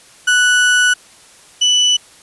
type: tone pair in turn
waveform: 35% pulse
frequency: 1480 / 2975 Hz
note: F#6 / F#7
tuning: 0 / +9 cents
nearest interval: octave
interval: 1209 cents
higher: second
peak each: -8 dBFS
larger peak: neither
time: 0.27-0.94 / 1.61-1.97 s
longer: first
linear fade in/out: 10 ms
effects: white hiss -44 dBFS RMS until 2.22 s + resampled to 24000 Hz